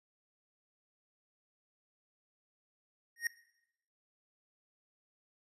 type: tone with exponential growth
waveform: square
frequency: 1864.7 Hz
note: A#6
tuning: in tune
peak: -28 dBFS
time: 3.16-3.27 s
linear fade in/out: 2 ms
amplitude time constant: 22 ms
effects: noise-tail reverb RT60 0.8 s tail -18 dB re dry + resampled to 32000 Hz